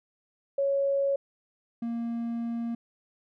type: tone pair in turn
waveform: sine / triangle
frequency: 554.4 / 233.1 Hz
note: C#5 / A#3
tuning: 0 / 0 cents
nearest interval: octave + minor third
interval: 1500 cents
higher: first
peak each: -23 / -27 dBFS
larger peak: first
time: 0.58-1.16 / 1.82-2.75 s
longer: second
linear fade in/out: 5 ms
effects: none